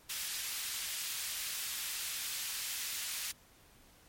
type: high-pass noise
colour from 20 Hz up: pink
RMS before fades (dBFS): -39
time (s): 0.09-3.32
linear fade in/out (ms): 10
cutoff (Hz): 2500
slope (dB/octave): 12
effects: pink hiss -62 dBFS RMS until 4.08 s + MP3 64 kbps